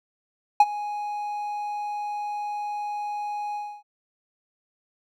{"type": "tone with ADSR envelope", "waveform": "triangle", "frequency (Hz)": 830.6, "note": "G#5", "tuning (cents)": 0, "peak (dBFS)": -7, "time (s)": [0.6, 3.83], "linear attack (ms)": 4, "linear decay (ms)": 41, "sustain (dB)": -19, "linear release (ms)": 280, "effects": []}